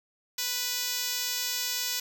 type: tone with band-pass filter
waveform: 5% pulse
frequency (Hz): 493.9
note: B4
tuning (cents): 0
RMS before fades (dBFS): -31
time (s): 0.38-2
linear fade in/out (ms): 5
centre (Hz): 11000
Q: 0.51
effects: none